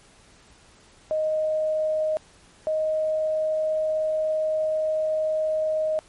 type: tone pair in turn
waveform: sine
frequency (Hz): 622.3 / 624.6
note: D#5 / D#5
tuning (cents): 0 / +7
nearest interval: unison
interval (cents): 7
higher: second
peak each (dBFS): -21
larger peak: neither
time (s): 1.11-2.17 / 2.67-5.99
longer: second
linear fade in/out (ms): 0
effects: pink hiss -54 dBFS RMS until 6.08 s + MP3 48 kbps